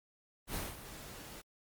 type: noise with ADSR envelope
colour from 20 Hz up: pink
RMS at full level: -37 dBFS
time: 0.47-1.42 s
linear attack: 78 ms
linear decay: 210 ms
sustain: -12 dB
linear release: 21 ms
effects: Opus 32 kbps